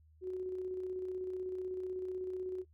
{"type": "tone with tremolo", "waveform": "sine", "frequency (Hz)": 370, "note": "F#4", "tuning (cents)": 0, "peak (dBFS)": -35, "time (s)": [0.21, 2.65], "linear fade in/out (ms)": 50, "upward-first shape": "square", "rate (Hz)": 16, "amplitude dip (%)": 25, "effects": ["noise-tail reverb RT60 0.1 s tail -22 dB re dry", "added 78 Hz sine -61 dBFS peak until 2.73 s"]}